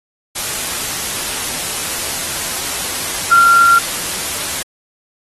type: tone in noise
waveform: sine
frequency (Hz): 1379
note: F6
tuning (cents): -22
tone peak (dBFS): -6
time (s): 3.31-3.79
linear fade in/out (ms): 10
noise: white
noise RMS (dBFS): -21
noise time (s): 0.35-4.63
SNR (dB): +12
effects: AAC 32 kbps